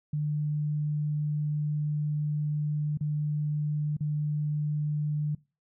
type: tone with dropouts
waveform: sine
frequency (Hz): 149.5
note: D3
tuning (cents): +31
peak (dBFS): -26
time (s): 0.13-5.35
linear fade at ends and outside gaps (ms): 5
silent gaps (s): 2.974-3.008 / 3.968-4.006
effects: noise-tail reverb RT60 0.3 s tail -22 dB re dry